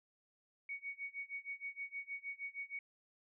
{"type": "tone with tremolo", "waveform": "sine", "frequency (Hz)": 2235, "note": "C#7", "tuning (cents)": 14, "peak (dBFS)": -39, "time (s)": [0.69, 2.79], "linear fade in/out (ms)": 2, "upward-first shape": "sine", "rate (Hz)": 6.4, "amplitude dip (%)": 95, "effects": []}